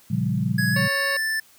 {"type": "chord", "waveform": "sine", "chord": "G half-diminished seventh", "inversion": "first", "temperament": "equal with one note detuned", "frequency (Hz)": [116.54, 138.59, 174.61, 198.85], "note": ["Bb2", "Db3", "F3", "G3"], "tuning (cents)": [0, 0, 0, 25], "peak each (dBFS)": -26, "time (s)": [0.1, 0.88], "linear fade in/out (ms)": 10}
{"type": "tone with pitch glide", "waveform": "square", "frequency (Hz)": [1670, 1763.2], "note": ["G#6", "A6"], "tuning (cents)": [9, 3], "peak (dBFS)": -23, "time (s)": [0.58, 1.4], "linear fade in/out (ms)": 5, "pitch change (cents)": 94, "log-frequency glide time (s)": [0.72, 0.79]}
{"type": "harmonic tone", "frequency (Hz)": 554.4, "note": "C#5", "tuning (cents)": 0, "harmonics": [1, 2, 3, 4, 5, 7, 8, 9], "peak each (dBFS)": [-29, -32, -34, -35, -36, -37, -38, -39], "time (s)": [0.76, 1.17], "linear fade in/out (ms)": 5}
{"effects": ["white hiss -54 dBFS RMS until 1.58 s"]}